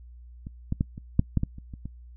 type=clicks; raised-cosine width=5 ms; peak=-25 / -14 / -11 / -25 / -6 / -10 / -13 / -29 / -27 / -23 dBFS; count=10; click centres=0.469 / 0.724 / 0.809 / 0.979 / 1.194 / 1.373 / 1.434 / 1.584 / 1.738 / 1.856 s; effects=noise-tail reverb RT60 0.1 s tail -24 dB re dry + added 60 Hz sine -44 dBFS peak until 2.16 s